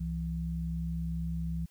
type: tone pair together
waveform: sine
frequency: 66 / 166.31 Hz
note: C2 / E3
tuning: +16 / +16 cents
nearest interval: octave + major third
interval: 1600 cents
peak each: -35 / -33 dBFS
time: 0-1.66 s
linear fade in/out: 10 ms
effects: white hiss -67 dBFS RMS until 1.7 s